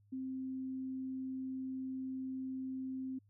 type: tone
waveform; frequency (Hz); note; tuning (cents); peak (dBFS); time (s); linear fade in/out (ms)
sine; 261.6; C4; 0; -38; 0.12-3.19; 10
effects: added 102 Hz sine -65 dBFS peak until 3.29 s